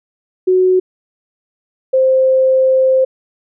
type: tone pair in turn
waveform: sine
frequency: 370 / 523.3 Hz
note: F#4 / C5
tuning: 0 / 0 cents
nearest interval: tritone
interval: 600 cents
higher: second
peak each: -8 dBFS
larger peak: neither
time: 0.47-0.8 / 1.93-3.05 s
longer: second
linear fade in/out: 10 ms
effects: none